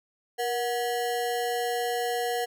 square ring-modulated tone, 604 Hz, D5, 48 cents sharp, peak -24 dBFS, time 0.38-2.46 s, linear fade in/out 20 ms, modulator 129 Hz, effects none

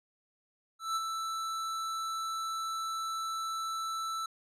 square tone with ADSR envelope, 1323 Hz, E6, 6 cents sharp, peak -29 dBFS, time 0.79-4.26 s, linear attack 170 ms, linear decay 31 ms, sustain -5 dB, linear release 4 ms, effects low-pass 10000 Hz 12 dB/octave

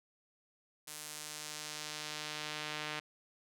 sawtooth tone with band-pass filter sweep, 151.6 Hz, D#3, 45 cents flat, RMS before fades -43 dBFS, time 0.87-3 s, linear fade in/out 10 ms, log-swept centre 10000 to 2600 Hz, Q 0.9, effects none

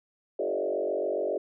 sine tone with frequency modulation, 498.7 Hz, B4, 17 cents sharp, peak -26 dBFS, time 0.39-1.38 s, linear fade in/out 5 ms, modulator 47.3 Hz, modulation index 3, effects none

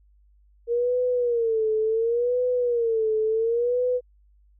sine tone with vibrato, 465.8 Hz, A#4, 1 cent flat, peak -20 dBFS, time 0.67-4.01 s, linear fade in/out 50 ms, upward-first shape sine, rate 0.7 Hz, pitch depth 120 cents each way, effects added 50 Hz sine -55 dBFS peak until 4.59 s

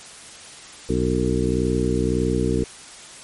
harmonic tone with a mistuned harmonic, 61.74 Hz, B1, in tune, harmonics 1 / 2 / 3 / 4 / 5 / 6 / 7, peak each -26 / -26 / -26 / -26 / -26 / -26 / -26 dBFS, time 0.89-2.64 s, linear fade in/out 5 ms, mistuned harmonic 7, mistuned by +75 cents, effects white hiss -41 dBFS RMS until 3.23 s + MP3 48 kbps

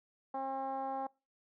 10% pulse tone with low-pass filter, 268.4 Hz, C4, 44 cents sharp, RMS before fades -38 dBFS, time 0.34-1.07 s, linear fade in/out 5 ms, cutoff 840 Hz, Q 3.5, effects noise-tail reverb RT60 0.3 s tail -25 dB re dry

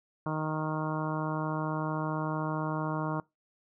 harmonic tone, 155.56 Hz, D#3, in tune, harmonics 1 / 2 / 3 / 4 / 5 / 6 / 7 / 8 / 9, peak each -33 / -36 / -42 / -39 / -43 / -39 / -39 / -45 / -44 dBFS, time 0.26-3.2 s, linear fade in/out 2 ms, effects noise-tail reverb RT60 0.2 s tail -23 dB re dry

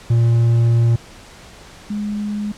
triangle / sine tone pair in turn, 116.8 / 208.1 Hz, A#2 / G#3, +4 / +4 cents, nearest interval minor seventh, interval 1000 cents, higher second, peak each -9 / -20 dBFS, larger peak first, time 0.1-0.96 / 1.9-2.52 s, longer first, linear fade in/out 5 ms, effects pink hiss -41 dBFS RMS until 2.57 s + low-pass 8000 Hz 12 dB/octave

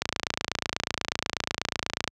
click train, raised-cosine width 0.2 ms, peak -7 dBFS, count 59, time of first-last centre 0.02-2.077 s, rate 28.2 Hz, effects high-pass 60 Hz 12 dB/octave

